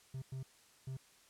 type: tone bursts at uneven times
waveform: triangle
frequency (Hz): 131.9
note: C3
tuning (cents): +14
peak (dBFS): -38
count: 3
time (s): 0.14-0.22 / 0.32-0.43 / 0.87-0.97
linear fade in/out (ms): 5
effects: white hiss -65 dBFS RMS until 1.29 s + low-pass 10000 Hz 12 dB/octave